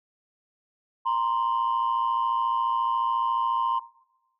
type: tone pair together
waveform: sine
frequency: 932.3 / 1046.5 Hz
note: A#5 / C6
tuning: 0 / 0 cents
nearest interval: major second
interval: 200 cents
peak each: -24 / -23 dBFS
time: 1.05-3.8 s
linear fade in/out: 20 ms
effects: noise-tail reverb RT60 0.9 s tail -19 dB re dry + tanh soft clip ceiling -18 dBFS